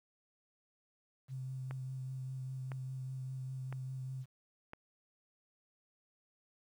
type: tone with vibrato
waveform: sine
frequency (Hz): 130.81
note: C3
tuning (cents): 0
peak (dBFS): -39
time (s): 1.28-4.26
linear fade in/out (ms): 50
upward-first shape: triangle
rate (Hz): 5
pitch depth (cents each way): 21
type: click train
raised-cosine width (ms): 0.5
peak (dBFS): -31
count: 4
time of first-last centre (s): 1.71-4.734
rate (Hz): 0.992
effects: 11-bit